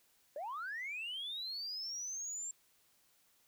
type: linear sweep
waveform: sine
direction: up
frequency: 542 to 7459 Hz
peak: -38 dBFS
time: 0.36-2.51 s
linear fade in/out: 2 ms
effects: tanh soft clip ceiling -36 dBFS + white hiss -71 dBFS RMS until 3.47 s